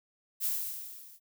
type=noise with level ramp; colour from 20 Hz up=violet; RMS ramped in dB=-28 to -55 dBFS; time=0.4-1.2 s; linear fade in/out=50 ms; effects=none